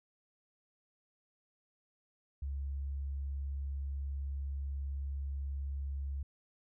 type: tone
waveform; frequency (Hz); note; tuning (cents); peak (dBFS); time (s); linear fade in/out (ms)
sine; 69.3; C#2; 0; -35; 2.42-6.23; 5
effects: none